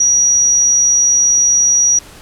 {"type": "tone", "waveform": "sine", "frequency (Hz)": 5780, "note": "F#8", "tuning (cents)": -41, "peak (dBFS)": -8, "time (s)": [0, 1.99], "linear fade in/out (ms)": 5, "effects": ["pink hiss -38 dBFS RMS until 2.21 s", "low-pass 12000 Hz 12 dB/octave"]}